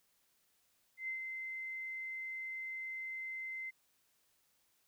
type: tone with ADSR envelope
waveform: sine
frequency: 2071 Hz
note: C7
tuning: 18 cents flat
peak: -36 dBFS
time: 0.97-3.71 s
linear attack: 110 ms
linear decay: 110 ms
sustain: -4 dB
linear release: 20 ms
effects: white hiss -75 dBFS RMS until 4.87 s